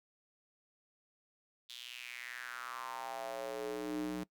square tone with high-pass filter sweep, 61.2 Hz, B1, 15 cents flat, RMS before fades -42 dBFS, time 1.69-4.24 s, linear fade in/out 10 ms, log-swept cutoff 3600 to 230 Hz, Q 4.5, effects noise-tail reverb RT60 0.1 s tail -22 dB re dry

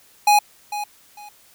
square tone with echo, 830.6 Hz, G#5, in tune, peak -12 dBFS, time 0.27-0.39 s, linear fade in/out 5 ms, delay 450 ms, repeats 2, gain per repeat -13 dB, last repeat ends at 1.29 s, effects white hiss -53 dBFS RMS until 1.54 s

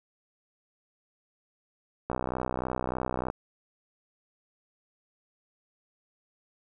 click train, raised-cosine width 1 ms, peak -16 dBFS, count 77, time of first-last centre 2.1-3.301 s, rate 63.3 Hz, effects none

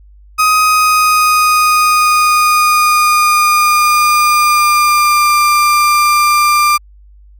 35% pulse tone with pitch glide, 1255 to 1190.7 Hz, D#6 to D6, +15 to +23 cents, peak -6 dBFS, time 0.38-6.78 s, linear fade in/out 20 ms, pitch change -92 cents, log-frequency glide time 0.62-5.37 s, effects added 50 Hz sine -38 dBFS peak until 7.39 s

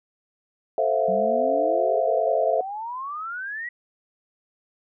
sine chord, F major seventh, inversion first, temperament equal with one note detuned, 440 / 523.3 / 659.3 / 709.4 Hz, A4 / C5 / E5 / F5, 0 / 0 / 0 / +27 cents, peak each -27 / -25 / -22 / -27 dBFS, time 0.78-2.61 s, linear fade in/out 2 ms
sine exponential sweep, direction up, 185 to 1959 Hz, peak -29 dBFS, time 1.08-3.69 s, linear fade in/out 5 ms
effects none

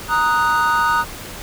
triangle chord, D# minor, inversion second, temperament equal, 932.3 / 1244.5 / 1480 Hz, A#5 / D#6 / F#6, 0 / 0 / 0 cents, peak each -17 / -16 / -18 dBFS, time 0.08-1.05 s, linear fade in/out 50 ms, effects pink hiss -33 dBFS RMS until 1.42 s

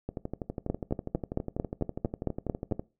two click trains, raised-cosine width 2 ms, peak -14 / -20 dBFS, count 10 / 34, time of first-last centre 0.7-2.722 / 0.09-2.795 s, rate 4.45 / 12.2 Hz, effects noise-tail reverb RT60 0.3 s tail -20 dB re dry

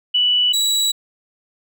sine / 30% pulse tone pair in turn, 2960 / 3907 Hz, F#7 / B7, 0 / -19 cents, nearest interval perfect fourth, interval 481 cents, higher second, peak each -13 dBFS, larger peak neither, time 0.14-0.53 / 0.53-0.92 s, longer neither, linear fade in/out 10 ms, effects none

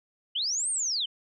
sine linear two-way sweep, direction up then down, 2833 to 8900 to 2945 Hz, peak -26 dBFS, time 0.35-1.06 s, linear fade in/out 10 ms, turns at 0.7 s, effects none

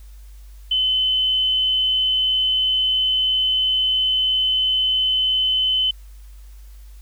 sine tone, 3041 Hz, F#7, 47 cents sharp, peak -16 dBFS, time 0.71-5.91 s, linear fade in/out 5 ms, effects added 50 Hz sine -38 dBFS peak until 7.01 s + white hiss -56 dBFS RMS until 7.01 s

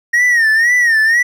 triangle tone with vibrato, 1862 Hz, A#6, 2 cents flat, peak -7 dBFS, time 0.13-1.23 s, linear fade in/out 10 ms, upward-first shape sine, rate 2 Hz, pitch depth 110 cents each way, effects none

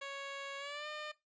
10% pulse tone with pitch glide, 554.4 to 604.6 Hz, C#5 to D#5, 0 to -50 cents, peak -33 dBFS, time 0.01-1.12 s, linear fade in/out 10 ms, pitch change +150 cents, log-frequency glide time 0.58-0.87 s, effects noise-tail reverb RT60 0.2 s tail -18 dB re dry + resampled to 16000 Hz

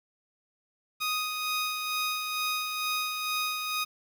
15% pulse tone with tremolo, 1246 Hz, D#6, 2 cents sharp, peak -21 dBFS, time 1-3.85 s, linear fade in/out 20 ms, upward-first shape sine, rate 2.2 Hz, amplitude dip 40%, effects 9-bit

